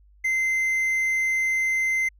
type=tone; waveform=triangle; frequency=2073 Hz; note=C7; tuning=17 cents flat; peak=-19 dBFS; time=0.24-2.09 s; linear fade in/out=10 ms; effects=added 50 Hz sine -52 dBFS peak until 2.19 s